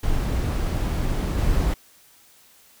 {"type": "noise with level steps", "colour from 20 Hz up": "brown", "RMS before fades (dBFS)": [-23, -21], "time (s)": [0.03, 1.74], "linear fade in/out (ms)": 5, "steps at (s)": 1.38, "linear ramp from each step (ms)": 5, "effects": ["white hiss -54 dBFS RMS until 2.8 s"]}